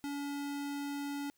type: tone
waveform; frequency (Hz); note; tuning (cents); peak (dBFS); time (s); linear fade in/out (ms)
square; 284.7; C#4; +46; -37; 0.04-1.3; 0
effects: white hiss -74 dBFS RMS until 1.37 s